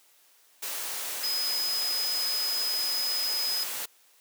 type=tone in noise; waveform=sine; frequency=5040 Hz; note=D#8; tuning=21 cents sharp; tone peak=-27 dBFS; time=1.23-3.64 s; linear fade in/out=10 ms; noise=white; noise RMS=-34 dBFS; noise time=0.62-3.86 s; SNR=+4 dB; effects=white hiss -61 dBFS RMS until 4.2 s + high-pass 400 Hz 12 dB/octave